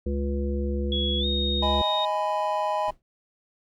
harmonic tone, 70.2 Hz, C#2, 22 cents sharp, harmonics 1 / 3 / 5 / 7, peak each -26 / -31 / -33 / -34 dBFS, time 0.06-1.82 s, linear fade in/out 5 ms
sine tone with pitch glide, 3354 to 3721 Hz, G#7 to A#7, +16 to -4 cents, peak -26 dBFS, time 0.92-2.05 s, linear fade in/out 2 ms, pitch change +180 cents, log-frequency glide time 1.19-1.26 s
triangle chord, G# minor, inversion second, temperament just, 623 / 830.6 / 996.7 Hz, D#5 / G#5 / B5, +2 / 0 / +16 cents, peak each -26 dBFS, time 1.62-2.91 s, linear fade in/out 10 ms
brown noise with exponential decay, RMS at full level -35 dBFS, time 2.88-3.02 s, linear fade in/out 1 ms, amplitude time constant 29 ms
effects none

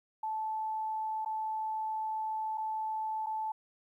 sine tone with dropouts, 873 Hz, A5, 14 cents flat, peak -32 dBFS, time 0.23-3.52 s, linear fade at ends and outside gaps 5 ms, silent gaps 1.249-1.259 / 2.575-2.579 / 3.262-3.267 s, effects 12-bit

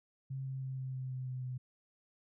sine tone with pitch steps, 133.9 / 132.9 / 131.9 / 130.92 / 129.94 / 128.97 / 128 / 127.04 Hz, C3 / C3 / C3 / C3 / C3 / C3 / C3 / B2, +40 / +27 / +14 / +1 / -12 / -25 / -38 / +49 cents, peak -37 dBFS, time 0.3-1.58 s, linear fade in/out 10 ms, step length 160 ms, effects none

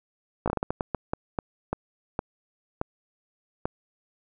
slowing click train, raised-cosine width 1 ms, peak -12 dBFS, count 15, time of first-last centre 0.46-3.655 s, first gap 17 ms, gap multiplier 1.35, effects none

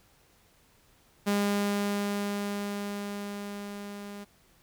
sawtooth tone with level ramp, 203.1 Hz, G#3, 38 cents flat, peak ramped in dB -20 to -36 dBFS, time 1.26-4.25 s, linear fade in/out 20 ms, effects pink hiss -63 dBFS RMS until 4.62 s

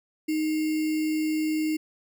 sine tone with sample-and-hold, 311.1 Hz, D#4, in tune, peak -23 dBFS, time 0.28-1.77 s, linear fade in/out 10 ms, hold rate 2450 Hz, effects none

